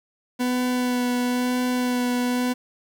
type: tone with vibrato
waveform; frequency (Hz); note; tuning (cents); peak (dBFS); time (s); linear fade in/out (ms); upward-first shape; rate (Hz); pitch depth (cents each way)
40% pulse; 248.1; B3; +8; -20; 0.39-2.54; 20; sine; 1; 13
effects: 8-bit